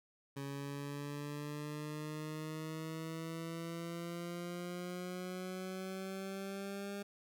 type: exponential sweep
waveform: 20% pulse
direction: up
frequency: 138.59 to 201.5 Hz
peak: -36 dBFS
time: 0.36-7.03 s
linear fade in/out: 10 ms
effects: none